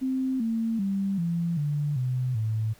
sine tone with pitch steps, 261.6 / 226.4 / 195.98 / 169.63 / 146.82 / 127.08 / 109.99 Hz, C4 / A3 / G3 / E3 / D3 / B2 / A2, 0 / +50 / 0 / +50 / 0 / +50 / 0 cents, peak -24 dBFS, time 0.01-2.74 s, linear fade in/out 20 ms, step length 390 ms, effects pink hiss -56 dBFS RMS until 2.79 s

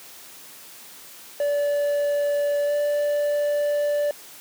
triangle tone with pitch glide, 578 to 584.7 Hz, D5 to D5, -28 to -8 cents, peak -18 dBFS, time 1.4-4.11 s, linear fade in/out 2 ms, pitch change +20 cents, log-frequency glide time 2.66-2.72 s, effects white hiss -44 dBFS RMS until 4.4 s + high-pass 150 Hz 12 dB/octave

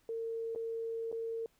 sine tone with dropouts, 455.1 Hz, A#4, 42 cents flat, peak -35 dBFS, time 0.09-1.46 s, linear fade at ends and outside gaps 1 ms, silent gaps 0.55-0.559 / 1.116-1.126 s, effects pink hiss -72 dBFS RMS until 1.59 s

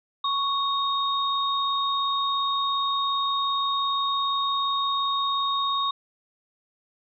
sine tone pair together, 1108.7 / 3723 Hz, C#6 / A#7, 0 / -3 cents, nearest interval octave + major sixth, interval 2097 cents, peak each -24 / -27 dBFS, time 0.24-5.91 s, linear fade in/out 5 ms, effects none

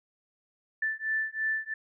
sine beating tone pair, 1760 / 1763 Hz, A6 / A6, 0 / +3 cents, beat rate 3 Hz, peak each -31 dBFS, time 0.82-1.74 s, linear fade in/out 5 ms, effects none

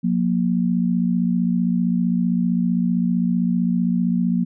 sine tone pair together, 179.65 / 235.1 Hz, F3 / A#3, +49 / +15 cents, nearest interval perfect fourth, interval 466 cents, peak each -19 / -20 dBFS, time 0.03-4.45 s, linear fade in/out 20 ms, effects none

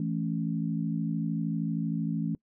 sine chord, A major, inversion second, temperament equal with one note detuned, 164.81 / 217.9 / 277.2 Hz, E3 / A3 / C#4, 0 / -17 / 0 cents, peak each -30 / -32 / -34 dBFS, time 0-2.35 s, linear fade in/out 2 ms, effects noise-tail reverb RT60 0.1 s tail -24 dB re dry

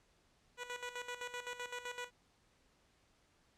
10% pulse tone with tremolo, 490 Hz, B4, 14 cents flat, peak -32 dBFS, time 0.57-2.11 s, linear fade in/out 50 ms, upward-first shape square, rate 7.8 Hz, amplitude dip 70%, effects pink hiss -72 dBFS RMS until 3.57 s + low-pass 8000 Hz 12 dB/octave

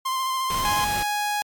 45% pulse tone with vibrato, 1046.5 Hz, C6, in tune, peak -23 dBFS, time 0.05-0.85 s, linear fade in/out 10 ms, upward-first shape square, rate 14 Hz, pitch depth 15 cents each way
pink noise, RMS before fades -31 dBFS, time 0.5-1.03 s, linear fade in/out 2 ms
sawtooth tone, 830.6 Hz, G#5, in tune, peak -19 dBFS, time 0.65-1.42 s, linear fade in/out 0 ms
effects MP3 96 kbps

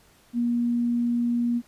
sine tone, 238.4 Hz, A#3, 39 cents sharp, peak -21 dBFS, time 0.33-1.62 s, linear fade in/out 50 ms, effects pink hiss -58 dBFS RMS until 1.67 s + resampled to 32000 Hz

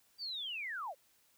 sine linear sweep, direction down, 4748 to 493.9 Hz, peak -38 dBFS, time 0.18-0.95 s, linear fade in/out 50 ms, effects white hiss -70 dBFS RMS until 1.37 s

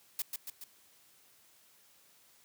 blue noise with echo, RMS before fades -34 dBFS, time 0.19-0.22 s, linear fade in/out 2 ms, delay 140 ms, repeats 3, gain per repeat -4 dB, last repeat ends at 0.64 s, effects white hiss -64 dBFS RMS until 2.44 s + high-pass 80 Hz 12 dB/octave

